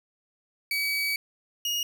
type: tone pair in turn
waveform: 30% pulse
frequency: 2276 / 2868 Hz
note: C#7 / F7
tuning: +45 / +45 cents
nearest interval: major third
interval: 400 cents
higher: second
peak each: -23 dBFS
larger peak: neither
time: 0.71-1.16 / 1.65-1.83 s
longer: first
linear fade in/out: 2 ms
effects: none